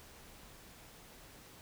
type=silence; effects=pink hiss -56 dBFS RMS until 1.61 s